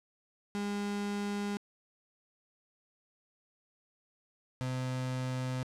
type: tone pair in turn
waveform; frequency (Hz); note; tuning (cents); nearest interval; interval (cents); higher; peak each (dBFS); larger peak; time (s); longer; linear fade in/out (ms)
35% pulse; 203.6 / 128.26; G#3 / C3; -34 / -34; minor sixth; 800; first; -31 / -31; neither; 0.55-1.57 / 4.61-5.63; neither; 0
effects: low-pass 9000 Hz 12 dB/octave + 11-bit